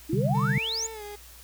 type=exponential sweep; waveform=sine; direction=up; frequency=293.7 to 7320 Hz; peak=-27 dBFS; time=0.09-0.87 s; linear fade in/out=10 ms
type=chord; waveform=sine; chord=C suspended second; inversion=none; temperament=equal; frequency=130.81 / 146.83 / 196 Hz; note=C3 / D3 / G3; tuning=0 / 0 / 0 cents; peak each=-26 / -27 / -28 dBFS; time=0.13-0.58 s; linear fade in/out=2 ms
type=tone with pitch glide; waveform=30% pulse; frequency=447.7 to 412.9 Hz; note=A4 to G#4; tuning=+30 to -10 cents; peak=-35 dBFS; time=0.34-1.16 s; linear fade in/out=10 ms; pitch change=-140 cents; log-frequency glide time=0.92-1.03 s
effects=added 60 Hz sine -50 dBFS peak until 1.43 s + white hiss -50 dBFS RMS until 1.43 s